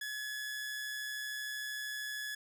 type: tone with amplitude modulation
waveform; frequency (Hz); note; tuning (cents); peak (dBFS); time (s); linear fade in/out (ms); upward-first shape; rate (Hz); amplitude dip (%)
sawtooth; 1700; G#6; +40; -33; 0.01-2.35; 5; sine; 133; 30
effects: none